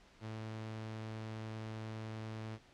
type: tone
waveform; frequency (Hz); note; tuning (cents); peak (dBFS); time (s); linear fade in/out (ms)
sawtooth; 110; A2; 0; -38; 0.2-2.59; 50
effects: pink hiss -63 dBFS RMS until 2.73 s + low-pass 5000 Hz 12 dB/octave